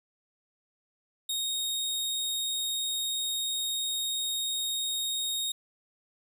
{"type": "tone", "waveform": "sawtooth", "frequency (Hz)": 3729, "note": "A#7", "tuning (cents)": 0, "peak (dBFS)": -26, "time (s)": [1.29, 5.52], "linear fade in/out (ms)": 5, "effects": []}